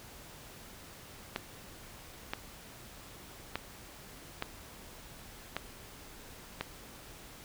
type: clicks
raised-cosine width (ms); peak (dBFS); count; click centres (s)
0.3; -17; 6; 1.361 / 2.335 / 3.556 / 4.424 / 5.566 / 6.61
effects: pink hiss -51 dBFS RMS until 7.44 s